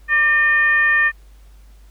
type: tone with frequency modulation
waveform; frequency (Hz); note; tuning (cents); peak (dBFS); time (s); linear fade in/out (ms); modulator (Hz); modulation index
sine; 1815; A#6; -47; -12; 0.08-1.12; 50; 639; 0.49
effects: added 50 Hz sine -42 dBFS peak until 1.9 s + pink hiss -57 dBFS RMS until 1.9 s